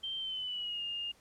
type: tone with pitch glide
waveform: sine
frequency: 3136 to 2826 Hz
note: G7 to F7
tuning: 0 to +20 cents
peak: -35 dBFS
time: 0.03-1.12 s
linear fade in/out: 10 ms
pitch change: -180 cents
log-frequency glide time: 0.18-0.83 s
effects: pink hiss -64 dBFS RMS until 1.2 s + low-pass 11000 Hz 12 dB/octave